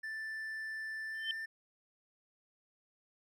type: tone with pitch glide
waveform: triangle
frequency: 1765 to 1786.5 Hz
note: A6 to A6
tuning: +5 to +26 cents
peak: -37 dBFS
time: 0.03-1.46 s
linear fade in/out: 10 ms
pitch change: +21 cents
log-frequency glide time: 1.06-1.33 s
type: tone with exponential growth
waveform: sine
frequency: 3098 Hz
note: G7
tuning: 21 cents flat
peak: -30 dBFS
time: 1.14-1.31 s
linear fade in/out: 1 ms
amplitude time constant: 35 ms
effects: none